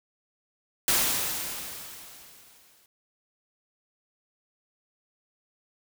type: noise with exponential decay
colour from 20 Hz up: white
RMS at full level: -22 dBFS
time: 0.88-2.86 s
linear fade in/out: 2 ms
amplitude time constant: 430 ms
effects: none